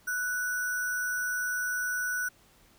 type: tone with sample-and-hold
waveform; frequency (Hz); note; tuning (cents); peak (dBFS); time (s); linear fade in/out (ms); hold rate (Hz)
sine; 1480; F#6; 0; -28; 0.07-2.29; 10; 7350
effects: pink hiss -61 dBFS RMS until 2.78 s